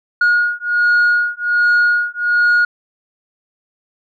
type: beating tone pair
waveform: sine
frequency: 1439 / 1440.3 Hz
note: F#6 / F#6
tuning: -49 / -47 cents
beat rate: 1.3 Hz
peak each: -13 dBFS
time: 0.21-2.65 s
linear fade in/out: 5 ms
effects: tanh soft clip ceiling -8 dBFS